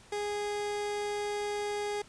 30% pulse tone, 413 Hz, G#4, 10 cents flat, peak -29 dBFS, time 0.12-2.02 s, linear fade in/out 5 ms, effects pink hiss -56 dBFS RMS until 2.08 s + resampled to 22050 Hz

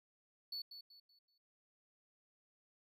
triangle tone with echo, 4444 Hz, C#8, 4 cents sharp, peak -40 dBFS, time 0.52-0.62 s, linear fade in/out 5 ms, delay 190 ms, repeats 4, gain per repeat -9 dB, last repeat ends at 1.38 s, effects none

